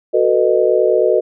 sine chord, B dominant seventh, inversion second, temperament just, 370.4 / 444.5 / 493.9 / 617.4 Hz, F#4 / A4 / B4 / D#5, +2 / +18 / 0 / -14 cents, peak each -16 dBFS, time 0.13-1.21 s, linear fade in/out 20 ms, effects none

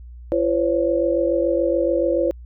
sine tone cluster, 340.3 / 512 / 559 Hz, F4 / C5 / C#5, -45 / -38 / +14 cents, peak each -21 dBFS, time 0.32-2.31 s, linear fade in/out 0 ms, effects added 60 Hz sine -36 dBFS peak until 2.45 s

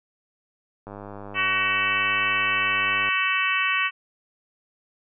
click train, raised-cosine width 1 ms, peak -24 dBFS, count 225, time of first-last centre 0.87-3.088 s, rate 101 Hz
harmonic tone, 376.9 Hz, F#4, 32 cents sharp, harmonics 3 / 4 / 5 / 6 / 7 / 8, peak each -27 / -29 / -27 / -29 / -25 / -31 dBFS, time 1.34-3.91 s, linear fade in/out 50 ms
effects none

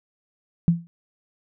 sine tone with exponential decay, 169.3 Hz, E3, 46 cents sharp, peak -10 dBFS, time 0.68-0.87 s, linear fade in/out 0 ms, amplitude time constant 41 ms, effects none

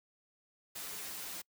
white noise with comb filter, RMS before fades -43 dBFS, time 0.75-1.42 s, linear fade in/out 10 ms, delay 8.2 ms, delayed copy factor -1, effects noise-tail reverb RT60 0.1 s tail -26 dB re dry + high-pass 80 Hz 12 dB/octave

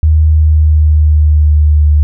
sine tone with pitch glide, 77.78 to 74.78 Hz, D#2 to D2, 0 to +32 cents, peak -4 dBFS, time 0.03-2.03 s, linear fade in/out 0 ms, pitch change -68 cents, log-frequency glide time 0.26-1.82 s, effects none

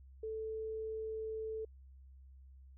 sine tone, 439.5 Hz, A4, 2 cents flat, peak -38 dBFS, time 0.23-1.65 s, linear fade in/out 5 ms, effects added 66 Hz sine -54 dBFS peak until 2.77 s

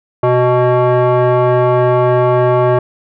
sine tone with frequency modulation, 125.1 Hz, B2, 23 cents sharp, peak -6 dBFS, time 0.23-2.79 s, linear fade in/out 5 ms, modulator 497 Hz, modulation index 1.6, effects tanh soft clip ceiling -7 dBFS

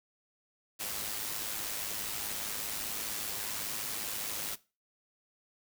white noise with amplitude modulation, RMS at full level -35 dBFS, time 0.79-4.56 s, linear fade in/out 20 ms, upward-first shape sine, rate 105 Hz, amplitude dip 45%, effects noise-tail reverb RT60 0.3 s tail -19 dB re dry

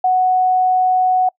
sine tone, 740 Hz, F#5, in tune, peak -11 dBFS, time 0.04-1.29 s, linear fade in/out 5 ms, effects noise-tail reverb RT60 0.1 s tail -25 dB re dry

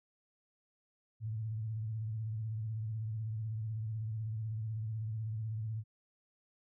sine tone with vibrato, 110 Hz, A2, in tune, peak -35 dBFS, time 1.2-5.84 s, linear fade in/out 50 ms, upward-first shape triangle, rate 16 Hz, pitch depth 80 cents each way, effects none

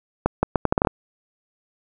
accelerating click train, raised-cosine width 1 ms, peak -3 dBFS, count 9, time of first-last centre 0.26-0.872 s, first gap 170 ms, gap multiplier 0.75, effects none

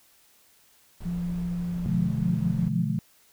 brown noise, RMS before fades -40 dBFS, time 1-2.69 s, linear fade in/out 10 ms
sine tone with pitch glide, 174.61 to 171.51 Hz, F3 to F3, 0 to -31 cents, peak -27 dBFS, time 1.05-2.92 s, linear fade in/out 10 ms, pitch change -31 cents, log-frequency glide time 2.27-2.37 s
sine chord, B diminished seventh, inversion none, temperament just, 123.47 / 148.16 / 177.8 / 213.4 Hz, B2 / D3 / F3 / Ab3, 0 / +16 / +31 / +47 cents, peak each -30 dBFS, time 1.86-2.99 s, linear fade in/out 0 ms
effects white hiss -60 dBFS RMS until 3.32 s

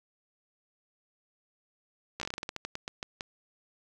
slowing click train, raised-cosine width 0.2 ms, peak -18 dBFS, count 16, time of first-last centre 2.2-3.208 s, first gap 14 ms, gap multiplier 1.2, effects none

